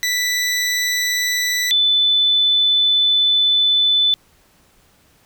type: tone pair in turn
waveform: 20% pulse / sine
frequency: 1975.5 / 3504 Hz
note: B6 / A7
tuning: 0 / -8 cents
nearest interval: minor seventh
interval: 992 cents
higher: second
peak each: -12 dBFS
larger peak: neither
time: 0.03-1.71 / 1.71-4.14 s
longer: second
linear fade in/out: 0 ms
effects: pink hiss -55 dBFS RMS until 5.25 s